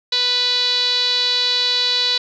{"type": "tone with low-pass filter", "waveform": "5% pulse", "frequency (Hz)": 493.9, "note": "B4", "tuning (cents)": 0, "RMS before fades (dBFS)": -18, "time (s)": [0.12, 2.18], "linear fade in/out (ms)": 5, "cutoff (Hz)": 4100, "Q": 9.9, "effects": []}